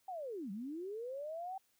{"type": "linear two-way sweep", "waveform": "sine", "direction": "down then up", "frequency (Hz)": [780, 184.8, 780], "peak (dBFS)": -40, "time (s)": [0.08, 1.58], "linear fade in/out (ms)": 5, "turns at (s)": 0.51, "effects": ["white hiss -75 dBFS RMS until 1.79 s"]}